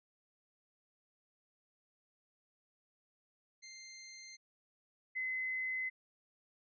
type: tone pair in turn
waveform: 5% pulse / sine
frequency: 2093 / 2040 Hz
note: C7 / C7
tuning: 0 / -44 cents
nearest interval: unison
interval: 44 cents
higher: first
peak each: -36 / -35 dBFS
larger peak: second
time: 3.62-4.37 / 5.15-5.9 s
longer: neither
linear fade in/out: 20 ms
effects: resampled to 16000 Hz